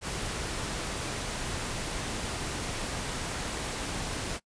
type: noise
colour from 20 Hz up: pink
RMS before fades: -34 dBFS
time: 0.01-4.4 s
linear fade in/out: 50 ms
effects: noise-tail reverb RT60 0.1 s tail -23 dB re dry + resampled to 22050 Hz